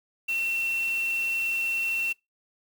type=tone in noise; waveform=sine; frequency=2709 Hz; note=E7; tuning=47 cents sharp; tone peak=-25 dBFS; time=0.28-2.13 s; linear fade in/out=10 ms; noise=white; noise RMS=-43 dBFS; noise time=0.28-2.13 s; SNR=+15 dB; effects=noise-tail reverb RT60 0.2 s tail -23 dB re dry